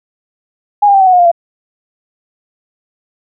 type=tone with pitch steps; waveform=sine; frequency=824 / 801.9 / 780.5 / 759.5 / 739.2 / 719.4 / 700.1 / 681.4 Hz; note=G#5 / G5 / G5 / F#5 / F#5 / F#5 / F5 / F5; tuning=-14 / +39 / -8 / +45 / -2 / -49 / +4 / -43 cents; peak=-4 dBFS; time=0.82-1.316 s; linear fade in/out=10 ms; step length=62 ms; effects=none